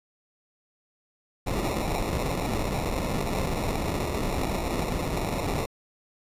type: noise with sample-and-hold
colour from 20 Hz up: pink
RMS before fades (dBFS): -28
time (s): 1.46-5.66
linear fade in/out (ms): 5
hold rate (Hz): 1575
effects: resampled to 32000 Hz